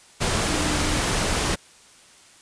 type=tone in noise; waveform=sine; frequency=302.8 Hz; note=D#4; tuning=47 cents flat; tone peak=-29 dBFS; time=0.47-1.01 s; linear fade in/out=20 ms; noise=pink; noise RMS=-23 dBFS; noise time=0.2-1.56 s; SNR=-9 dB; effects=white hiss -51 dBFS RMS until 2.41 s + resampled to 22050 Hz